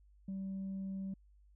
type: tone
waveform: sine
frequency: 192.7 Hz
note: G3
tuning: 29 cents flat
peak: -36 dBFS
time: 0.28-1.14 s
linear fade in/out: 5 ms
effects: tanh soft clip ceiling -36 dBFS + added 50 Hz sine -61 dBFS peak until 1.55 s